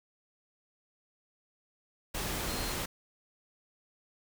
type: tone in noise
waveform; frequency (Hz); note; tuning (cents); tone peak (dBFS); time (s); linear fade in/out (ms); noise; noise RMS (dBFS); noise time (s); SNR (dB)
sine; 4186; C8; 0; -43; 2.48-2.73; 10; pink; -35; 2.14-2.86; -11
effects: none